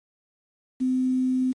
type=tone with quantisation; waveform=sine; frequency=256.8 Hz; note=C4; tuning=32 cents flat; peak=-20 dBFS; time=0.8-1.53 s; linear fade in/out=20 ms; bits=8; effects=MP3 48 kbps